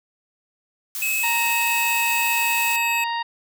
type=noise; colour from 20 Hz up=blue; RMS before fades=-29 dBFS; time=0.95-2.76 s; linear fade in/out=0 ms
type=tone; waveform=square; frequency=2578 Hz; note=E7; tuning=39 cents flat; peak=-22 dBFS; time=1.02-3.04 s; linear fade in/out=2 ms
type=harmonic tone; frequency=932.3 Hz; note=A#5; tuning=in tune; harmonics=1 / 2 / 3 / 4 / 5; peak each=-24 / -30 / -34 / -36 / -38 dBFS; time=1.23-3.23 s; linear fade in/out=10 ms
effects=none